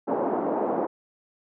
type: band-pass noise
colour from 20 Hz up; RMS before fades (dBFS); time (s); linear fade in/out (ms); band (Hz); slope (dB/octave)
pink; -26; 0.07-0.87; 20; 260 to 910; 24
effects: none